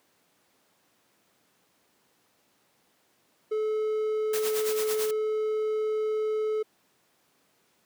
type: tone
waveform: triangle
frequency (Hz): 431.7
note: A4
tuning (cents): -33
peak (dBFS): -23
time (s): 3.51-6.63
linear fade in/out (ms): 10
type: noise with tremolo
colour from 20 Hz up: white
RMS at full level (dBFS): -32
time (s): 4.33-5.11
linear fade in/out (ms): 5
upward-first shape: sine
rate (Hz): 9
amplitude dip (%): 70
effects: pink hiss -67 dBFS RMS until 7.85 s + high-pass 200 Hz 12 dB/octave